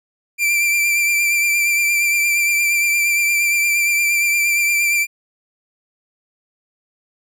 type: tone with vibrato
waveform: 45% pulse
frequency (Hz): 2357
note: D7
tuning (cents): +6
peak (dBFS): -14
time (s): 0.38-5.07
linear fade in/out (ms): 50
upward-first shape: triangle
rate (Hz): 8.6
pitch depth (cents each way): 32
effects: none